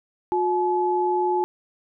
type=tone pair together; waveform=sine; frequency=360.1 / 856.5 Hz; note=F#4 / A5; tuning=-47 / -47 cents; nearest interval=octave + minor third; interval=1500 cents; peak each=-22 dBFS; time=0.32-1.44 s; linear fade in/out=0 ms; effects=none